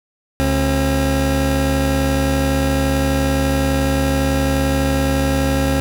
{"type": "tone pair together", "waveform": "25% pulse", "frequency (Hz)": [71.76, 270], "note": ["D2", "C#4"], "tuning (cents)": [-40, -45], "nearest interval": "octave + major seventh", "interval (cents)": 2295, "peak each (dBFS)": -14, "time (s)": [0.4, 5.8], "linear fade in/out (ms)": 0, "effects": []}